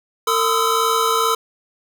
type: tone cluster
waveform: square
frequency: 453.8 / 1018 / 1260 / 1322 Hz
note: A#4 / C6 / D#6 / E6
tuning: -47 / -48 / +21 / +5 cents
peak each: -22 dBFS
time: 0.27-1.35 s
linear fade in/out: 5 ms
effects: none